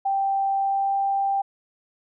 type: tone with pitch glide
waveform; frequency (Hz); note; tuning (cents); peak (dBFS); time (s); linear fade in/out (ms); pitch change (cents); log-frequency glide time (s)
sine; 784 to 788.5; G5 to G5; 0 to +10; -20; 0.05-1.42; 10; +10; 0.56-0.92
effects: none